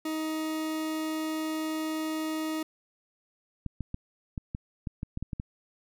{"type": "tone", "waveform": "40% pulse", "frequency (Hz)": 314.4, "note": "D#4", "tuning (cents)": 18, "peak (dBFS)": -29, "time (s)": [0.05, 2.63], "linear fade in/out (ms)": 5}
{"type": "clicks", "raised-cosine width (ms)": 5, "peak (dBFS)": -21, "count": 11, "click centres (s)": [3.663, 3.807, 3.944, 4.378, 4.549, 4.872, 5.031, 5.174, 5.226, 5.332, 5.399]}
{"effects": []}